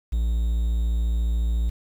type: tone with quantisation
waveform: triangle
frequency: 57.1 Hz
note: A#1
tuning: 35 cents flat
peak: -18 dBFS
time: 0.12-1.7 s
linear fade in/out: 10 ms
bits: 8
effects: none